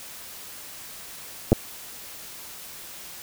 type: clicks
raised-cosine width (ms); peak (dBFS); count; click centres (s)
2; -3; 2; 1.52 / 1.529
effects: white hiss -41 dBFS RMS until 3.22 s